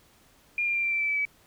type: tone with pitch steps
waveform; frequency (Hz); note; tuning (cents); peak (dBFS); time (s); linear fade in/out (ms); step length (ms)
sine; 2411 / 2393 / 2375 / 2357 / 2340 / 2322 / 2305 / 2288; D7 / D7 / D7 / D7 / D7 / D7 / D7 / D7; +45 / +32 / +19 / +6 / -7 / -20 / -33 / -46; -24; 0.58-1.252; 2; 84
effects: pink hiss -60 dBFS RMS until 1.46 s